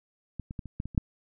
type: clicks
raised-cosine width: 5 ms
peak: -23 / -25 / -22 / -28 / -19 / -24 / -30 / -9 dBFS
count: 8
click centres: 0.397 / 0.509 / 0.592 / 0.657 / 0.801 / 0.856 / 0.948 / 0.978 s
effects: none